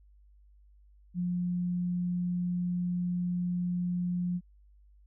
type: tone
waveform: sine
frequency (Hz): 177.4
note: F3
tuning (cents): +27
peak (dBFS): -28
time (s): 1.14-4.41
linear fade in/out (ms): 50
effects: added 50 Hz sine -56 dBFS peak until 5.06 s

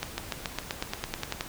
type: accelerating click train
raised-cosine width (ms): 0.2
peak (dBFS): -12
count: 13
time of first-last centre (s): 0.03-1.409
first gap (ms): 150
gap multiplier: 0.95
effects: pink hiss -42 dBFS RMS until 1.48 s

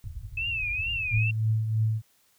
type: low-pass noise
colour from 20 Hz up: white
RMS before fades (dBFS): -38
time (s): 0.04-1.19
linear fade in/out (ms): 2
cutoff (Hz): 110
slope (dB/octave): 48
type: tone with vibrato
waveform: sine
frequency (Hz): 2589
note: E7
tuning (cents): -32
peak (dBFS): -27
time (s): 0.37-1.31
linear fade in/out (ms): 5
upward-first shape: triangle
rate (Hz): 2.3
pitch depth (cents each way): 150
type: tone with tremolo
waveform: sine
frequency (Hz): 110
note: A2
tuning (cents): 0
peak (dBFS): -20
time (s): 1.1-2.02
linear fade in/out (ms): 50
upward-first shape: triangle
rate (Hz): 3.1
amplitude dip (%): 55
effects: white hiss -65 dBFS RMS until 2.38 s

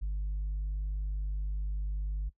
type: tone with tanh clipping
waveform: sine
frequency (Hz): 50.3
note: G1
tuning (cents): +45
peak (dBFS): -31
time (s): 0.01-2.3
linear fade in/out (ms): 20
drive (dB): 1
effects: noise-tail reverb RT60 0.1 s tail -19 dB re dry

